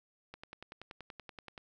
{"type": "click train", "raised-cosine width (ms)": 0.3, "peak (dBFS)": -30, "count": 14, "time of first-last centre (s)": [0.34, 1.578], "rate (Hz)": 10.5, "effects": []}